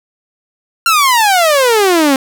sawtooth exponential sweep, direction down, 1396.9 to 261.6 Hz, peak -4 dBFS, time 0.86-2.16 s, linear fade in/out 2 ms, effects none

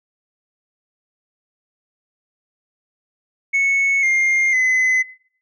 sine tone with pitch steps, 2206 / 2116 / 2030 Hz, C#7 / C7 / B6, -9 / +19 / +47 cents, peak -11 dBFS, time 3.53-5.03 s, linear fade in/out 20 ms, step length 500 ms, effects noise-tail reverb RT60 0.5 s tail -19 dB re dry + tanh soft clip ceiling -13 dBFS

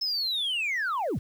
sine linear sweep, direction down, 5270 to 59.5 Hz, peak -24 dBFS, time 0.01-1.19 s, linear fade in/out 10 ms, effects tanh soft clip ceiling -24 dBFS + 9-bit

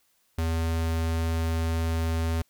square tone, 81.9 Hz, E2, 11 cents flat, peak -25 dBFS, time 0.38-2.42 s, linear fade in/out 5 ms, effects white hiss -68 dBFS RMS until 2.49 s

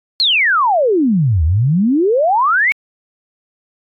sine exponential two-way sweep, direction down then up, 4392 to 74 to 2290 Hz, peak -10 dBFS, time 0.2-2.72 s, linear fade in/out 0 ms, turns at 1.44 s, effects AAC 64 kbps

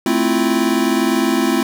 square chord, F major seventh, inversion first, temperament equal, 220 / 261.6 / 329.6 / 349.2 Hz, A3 / C4 / E4 / F4, 0 / 0 / 0 / 0 cents, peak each -21 / -19 / -20 / -22 dBFS, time 0.06-1.63 s, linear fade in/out 2 ms, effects none

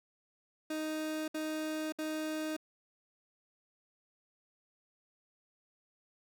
30% pulse tone bursts, 311.1 Hz, D#4, in tune, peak -32 dBFS, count 3, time 0.7-2.566 s, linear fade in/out 5 ms, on 580 ms, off 63 ms, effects none

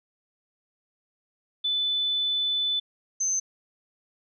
sine tone pair in turn, 3500 / 6208 Hz, A7 / G8, -10 / -18 cents, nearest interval minor seventh, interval 992 cents, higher second, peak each -23 dBFS, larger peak neither, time 1.64-2.8 / 3.2-3.4 s, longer first, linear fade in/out 10 ms, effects none

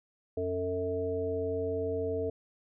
harmonic tone with a mistuned harmonic, 92.2 Hz, F#2, 6 cents flat, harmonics 1 / 3 / 5 / 7, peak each -38 / -39 / -31 / -38 dBFS, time 0.37-2.3 s, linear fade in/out 5 ms, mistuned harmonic 5, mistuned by -44 cents, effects none

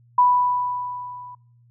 sine tone with level ramp, 988 Hz, B5, in tune, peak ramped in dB -11 to -37 dBFS, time 0.18-1.35 s, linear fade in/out 5 ms, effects noise-tail reverb RT60 0.5 s tail -25 dB re dry + added 119 Hz sine -52 dBFS peak until 1.7 s

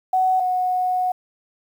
sine tone pair in turn, 747 / 733.7 Hz, F#5 / F#5, +16 / -15 cents, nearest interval unison, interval 31 cents, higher first, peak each -15 / -18 dBFS, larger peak first, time 0.13-0.4 / 0.4-1.12 s, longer second, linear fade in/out 5 ms, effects 8-bit

